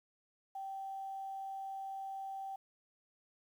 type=tone with quantisation; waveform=sine; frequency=777 Hz; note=G5; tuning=16 cents flat; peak=-40 dBFS; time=0.55-2.56 s; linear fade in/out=5 ms; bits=11; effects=none